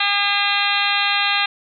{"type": "harmonic tone with a mistuned harmonic", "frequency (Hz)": 405.2, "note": "G#4", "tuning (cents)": -43, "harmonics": [2, 3, 4, 5, 6, 7, 8, 9, 10], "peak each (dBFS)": [-25, -25, -25, -25, -25, -25, -25, -25, -25], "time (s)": [0, 1.46], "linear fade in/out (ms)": 5, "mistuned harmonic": 7, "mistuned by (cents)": -71, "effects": []}